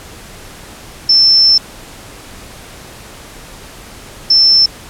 sine tone bursts at uneven times, 5330 Hz, E8, 18 cents sharp, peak -5 dBFS, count 2, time 1.09-1.58 / 4.3-4.66 s, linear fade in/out 5 ms, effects pink hiss -34 dBFS RMS until 4.89 s + low-pass 12000 Hz 12 dB/octave

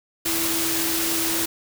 sine tone in noise, 329.6 Hz, E4, in tune, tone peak -28 dBFS, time 0.25-1.46 s, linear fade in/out 10 ms, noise white, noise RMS -24 dBFS, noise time 0.25-1.46 s, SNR -7 dB, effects none

